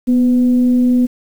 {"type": "tone with frequency modulation", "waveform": "sine", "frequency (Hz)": 246.9, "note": "B3", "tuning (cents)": 0, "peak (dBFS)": -9, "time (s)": [0.07, 1.07], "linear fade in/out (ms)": 20, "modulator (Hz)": 259, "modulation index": 0.23, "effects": ["7-bit"]}